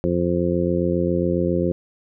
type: harmonic tone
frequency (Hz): 87.31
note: F2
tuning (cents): 0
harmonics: 1 / 2 / 3 / 4 / 5 / 6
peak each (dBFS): -28 / -23 / -27 / -23 / -28 / -25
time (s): 0.04-1.72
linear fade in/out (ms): 0
effects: none